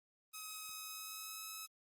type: tone with pitch glide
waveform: 5% pulse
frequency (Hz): 1271 to 1288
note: D#6 to E6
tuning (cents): +36 to -41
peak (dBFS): -34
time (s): 0.33-1.67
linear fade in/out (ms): 20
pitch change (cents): +23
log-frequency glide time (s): 0.74-1.44
effects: Opus 24 kbps